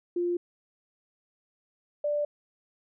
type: tone pair in turn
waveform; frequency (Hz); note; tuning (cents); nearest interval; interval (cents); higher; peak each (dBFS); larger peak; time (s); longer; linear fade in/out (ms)
sine; 350 / 588.6; F4 / D5; +4 / +4; major sixth; 900; second; -25; neither; 0.16-0.37 / 2.04-2.25; neither; 5
effects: none